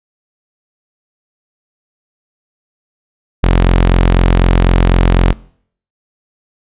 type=tone; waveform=sawtooth; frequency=44 Hz; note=F1; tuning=14 cents sharp; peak=-3 dBFS; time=3.43-5.33 s; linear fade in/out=10 ms; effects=noise-tail reverb RT60 0.6 s tail -23 dB re dry + resampled to 8000 Hz